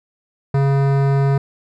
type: tone with hard clipping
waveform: sine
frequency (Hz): 138.2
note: C#3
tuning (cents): -5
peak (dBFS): -15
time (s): 0.54-1.38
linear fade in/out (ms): 5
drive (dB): 17
effects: none